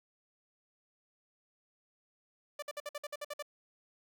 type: tone bursts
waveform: sawtooth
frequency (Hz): 587.3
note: D5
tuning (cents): 0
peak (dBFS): -34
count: 10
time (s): 2.59-3.425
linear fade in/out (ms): 5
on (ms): 34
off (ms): 55
effects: none